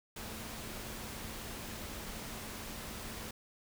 sine tone in noise, 220 Hz, A3, in tune, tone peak -52 dBFS, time 0.16-3.31 s, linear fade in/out 5 ms, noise pink, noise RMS -44 dBFS, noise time 0.16-3.31 s, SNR -11 dB, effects none

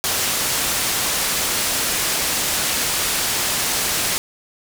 white low-pass noise, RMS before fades -21 dBFS, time 0.04-4.18 s, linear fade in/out 0 ms, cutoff 11000 Hz, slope 12 dB/octave, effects none

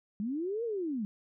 sine linear two-way sweep, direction up then down, 194.5 to 479.7 to 194.5 Hz, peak -31 dBFS, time 0.2-1.05 s, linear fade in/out 0 ms, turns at 0.64 s, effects none

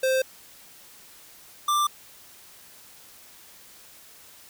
square tone pair in turn, 523.3 / 1181.9 Hz, C5 / D6, 0 / +11 cents, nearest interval octave + major second, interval 1411 cents, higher second, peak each -21 dBFS, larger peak neither, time 0.03-0.22 / 1.68-1.87 s, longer neither, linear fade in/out 5 ms, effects white hiss -50 dBFS RMS until 4.49 s

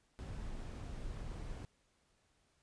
brown noise, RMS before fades -44 dBFS, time 0.19-1.65 s, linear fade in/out 0 ms, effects pink hiss -75 dBFS RMS until 2.62 s + resampled to 22050 Hz

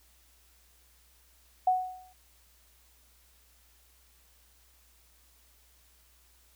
sine tone with exponential decay, 740 Hz, F#5, in tune, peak -19 dBFS, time 1.67-2.13 s, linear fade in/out 5 ms, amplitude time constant 100 ms, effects added 60 Hz sine -64 dBFS peak until 6.55 s + white hiss -64 dBFS RMS until 6.55 s

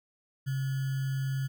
sine tone with sample-and-hold, 134.5 Hz, C3, 48 cents sharp, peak -28 dBFS, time 0.46-1.48 s, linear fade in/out 20 ms, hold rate 1575 Hz, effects none

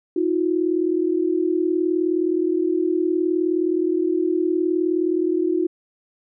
sine tone pair together, 320.7 / 360 Hz, E4 / F#4, -48 / -47 cents, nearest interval major second, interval 201 cents, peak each -21 / -20 dBFS, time 0.16-5.67 s, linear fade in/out 5 ms, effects none

